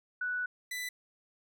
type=tone pair in turn; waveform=sine / sawtooth; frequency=1480 / 1991.6 Hz; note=F#6 / B6; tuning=0 / +14 cents; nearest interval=perfect fourth; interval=514 cents; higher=second; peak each=-31 / -32 dBFS; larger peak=first; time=0.21-0.46 / 0.71-0.89 s; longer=first; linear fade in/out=5 ms; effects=none